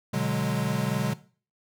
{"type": "chord", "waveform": "square", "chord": "G# half-diminished seventh", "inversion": "first", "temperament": "equal with one note detuned", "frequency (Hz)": [122.9, 146.83, 185, 207.7], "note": ["B2", "D3", "F#3", "G#3"], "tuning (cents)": [-8, 0, 0, 0], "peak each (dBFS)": [-32, -30, -31, -31], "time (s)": [0.13, 1.14], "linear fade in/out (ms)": 10, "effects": ["noise-tail reverb RT60 0.4 s tail -17 dB re dry"]}